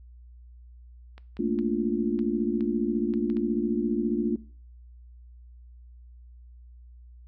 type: clicks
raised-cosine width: 0.3 ms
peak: -31 dBFS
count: 8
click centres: 1.18 / 1.369 / 1.589 / 2.191 / 2.608 / 3.138 / 3.3 / 3.369 s
type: chord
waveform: sine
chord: Bb major seventh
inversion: third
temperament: just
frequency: 218.5 / 233.1 / 291.4 / 349.6 Hz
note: A3 / Bb3 / D4 / F4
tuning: -12 / 0 / -13 / +2 cents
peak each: -29 dBFS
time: 1.39-4.36 s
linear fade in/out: 5 ms
effects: noise-tail reverb RT60 0.4 s tail -19 dB re dry + added 60 Hz sine -46 dBFS peak until 7.27 s